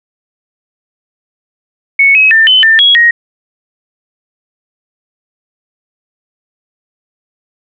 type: tone with pitch steps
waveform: sine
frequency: 2213 / 2554 / 1791 / 3039 / 1791 / 3323 / 1879 Hz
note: C#7 / D#7 / A6 / F#7 / A6 / G#7 / A#6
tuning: -3 / +45 / +30 / +46 / +30 / 0 / +13 cents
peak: -3 dBFS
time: 1.99-3.11 s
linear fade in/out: 5 ms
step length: 160 ms
effects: none